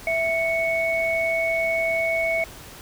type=tone pair together; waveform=sine; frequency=659.3 / 2218 Hz; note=E5 / C#7; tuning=0 / 0 cents; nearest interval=octave + major sixth; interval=2100 cents; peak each=-23 dBFS; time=0.07-2.44 s; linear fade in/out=2 ms; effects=pink hiss -42 dBFS RMS until 2.81 s